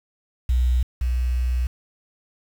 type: tone pair in turn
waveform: sine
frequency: 61.9 / 61.9 Hz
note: B1 / B1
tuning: +5 / +5 cents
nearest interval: unison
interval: 0 cents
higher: neither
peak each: -16 / -19 dBFS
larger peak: first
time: 0.49-0.83 / 1.01-1.67 s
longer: second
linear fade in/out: 5 ms
effects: 7-bit